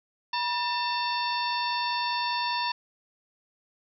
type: harmonic tone with a mistuned harmonic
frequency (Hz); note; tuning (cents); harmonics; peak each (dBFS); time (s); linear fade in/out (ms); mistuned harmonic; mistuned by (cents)
895; A5; +29; 1 / 2 / 3 / 4 / 5 / 6; -28 / -36 / -36 / -36 / -34 / -40; 0.33-2.72; 5; 1; +130
effects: none